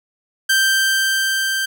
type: tone with level ramp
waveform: sawtooth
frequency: 1568 Hz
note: G6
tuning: in tune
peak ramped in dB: -9 to -15 dBFS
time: 0.49-1.66 s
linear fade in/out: 10 ms
effects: none